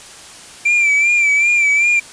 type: tone with vibrato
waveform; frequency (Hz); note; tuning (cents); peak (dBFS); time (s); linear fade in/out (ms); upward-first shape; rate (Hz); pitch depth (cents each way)
triangle; 2349; D7; 0; -9; 0.65-2; 10; sine; 2.6; 55
effects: white hiss -37 dBFS RMS until 2.12 s + resampled to 22050 Hz